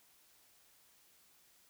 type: silence
effects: white hiss -67 dBFS RMS until 1.69 s